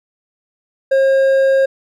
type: tone with hard clipping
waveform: sine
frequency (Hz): 538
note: C5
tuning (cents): +48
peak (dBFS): -11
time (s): 0.91-1.66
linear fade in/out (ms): 10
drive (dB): 5
effects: none